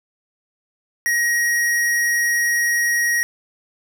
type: tone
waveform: square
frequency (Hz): 1891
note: A#6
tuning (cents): +24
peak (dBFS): -17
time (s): 1.06-3.23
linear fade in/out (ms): 0
effects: none